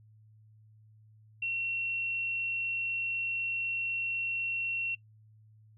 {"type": "tone", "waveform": "sine", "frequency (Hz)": 2724, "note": "F7", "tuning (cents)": -44, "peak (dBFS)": -30, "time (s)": [1.42, 4.95], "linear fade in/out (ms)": 5, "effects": ["noise-tail reverb RT60 0.1 s tail -19 dB re dry", "added 108 Hz sine -56 dBFS peak until 5.77 s"]}